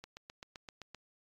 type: click train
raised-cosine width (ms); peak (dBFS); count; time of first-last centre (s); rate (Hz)
0.2; -29; 8; 0.04-0.947; 7.72
effects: AAC 32 kbps